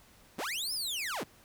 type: linear two-way sweep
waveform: sawtooth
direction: up then down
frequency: 90.4 to 5330 to 90.4 Hz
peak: -30 dBFS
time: 0.38-1.24 s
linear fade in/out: 10 ms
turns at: 0.73 s
effects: pink hiss -60 dBFS RMS until 1.44 s